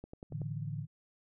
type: click train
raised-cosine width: 2 ms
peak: -32 dBFS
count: 5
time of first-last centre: 0.04-0.417 s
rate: 10.6 Hz
type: chord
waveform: sine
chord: A suspended fourth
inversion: none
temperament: just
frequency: 110 / 146.67 / 165 Hz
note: A2 / D3 / E3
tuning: 0 / -2 / +2 cents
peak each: -40 / -38 / -43 dBFS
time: 0.3-0.87 s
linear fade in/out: 50 ms
effects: none